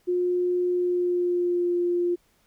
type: tone with pitch glide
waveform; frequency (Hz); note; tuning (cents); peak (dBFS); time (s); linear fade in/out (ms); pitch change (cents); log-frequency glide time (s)
sine; 357.6 to 350.6; F4 to F4; +41 to +7; -21; 0.07-2.16; 20; -34; 0.69-1.75
effects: pink hiss -65 dBFS RMS until 2.46 s